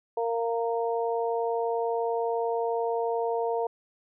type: harmonic tone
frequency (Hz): 231.4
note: A#3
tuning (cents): -13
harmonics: 2 / 3 / 4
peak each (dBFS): -27 / -31 / -33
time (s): 0.17-3.67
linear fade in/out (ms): 5
effects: none